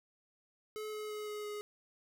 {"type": "tone with pitch steps", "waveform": "square", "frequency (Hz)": [429, 426, 423.1, 420.2, 417.3], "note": ["A4", "G#4", "G#4", "G#4", "G#4"], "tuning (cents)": [-44, 44, 32, 20, 8], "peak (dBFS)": -40, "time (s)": [0.76, 1.61], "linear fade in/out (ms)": 0, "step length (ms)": 170, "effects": []}